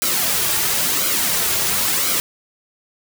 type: noise with flanger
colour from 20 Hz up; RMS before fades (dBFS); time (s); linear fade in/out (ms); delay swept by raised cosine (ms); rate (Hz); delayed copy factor
white; -19; 0.02-2.2; 0; 1.1 to 4; 0.97; -0.6
effects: none